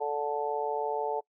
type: harmonic tone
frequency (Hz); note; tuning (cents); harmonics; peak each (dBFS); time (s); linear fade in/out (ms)
146.3; D3; -6; 3 / 4 / 5 / 6; -32 / -36 / -35 / -33; 0-1.21; 20
effects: noise-tail reverb RT60 0.1 s tail -24 dB re dry